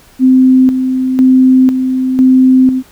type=tone with tremolo; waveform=sine; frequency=258.8 Hz; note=C4; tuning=19 cents flat; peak=-3 dBFS; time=0.19-2.83 s; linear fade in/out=50 ms; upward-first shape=square; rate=1 Hz; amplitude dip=55%; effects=pink hiss -43 dBFS RMS until 2.91 s